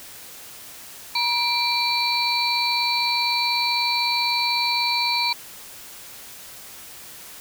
sine tone cluster, 954 / 2354 / 4017 / 4458 Hz, A#5 / D7 / B7 / C#8, +40 / +3 / +29 / +9 cents, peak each -25 dBFS, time 1.15-5.33 s, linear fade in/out 5 ms, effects white hiss -41 dBFS RMS until 7.4 s

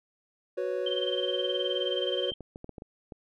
triangle chord, F# suspended fourth, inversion none, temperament equal, 370 / 493.9 / 554.4 Hz, F#4 / B4 / C#5, 0 / 0 / 0 cents, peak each -31 dBFS, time 0.57-2.31 s, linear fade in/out 10 ms
sine tone with tremolo, 3136 Hz, G7, in tune, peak -28 dBFS, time 0.86-2.34 s, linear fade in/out 5 ms, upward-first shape sine, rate 19 Hz, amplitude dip 85%
clicks, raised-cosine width 2 ms, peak -28 dBFS, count 8, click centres 2.319 / 2.407 / 2.559 / 2.644 / 2.693 / 2.782 / 2.821 / 3.122 s
effects none

